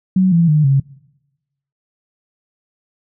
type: tone with pitch steps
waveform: sine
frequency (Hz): 186.8 / 168.35 / 151.73 / 136.75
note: F#3 / E3 / D#3 / C#3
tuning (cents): +17 / +37 / -43 / -23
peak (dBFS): -9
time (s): 0.16-0.8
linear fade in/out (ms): 5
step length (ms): 160
effects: noise-tail reverb RT60 1.0 s tail -24 dB re dry